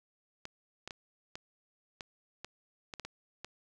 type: clicks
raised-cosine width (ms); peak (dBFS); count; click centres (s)
0.2; -24; 10; 0.454 / 0.876 / 0.908 / 1.355 / 2.008 / 2.446 / 2.938 / 2.997 / 3.05 / 3.446
effects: none